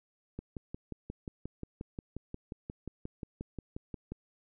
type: click train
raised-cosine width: 3 ms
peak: -26 dBFS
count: 22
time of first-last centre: 0.39-4.12 s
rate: 5.63 Hz
effects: none